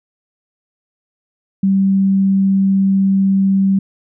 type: tone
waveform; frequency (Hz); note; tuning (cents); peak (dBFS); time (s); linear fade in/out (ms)
sine; 194; G3; -18; -10; 1.63-3.79; 5
effects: none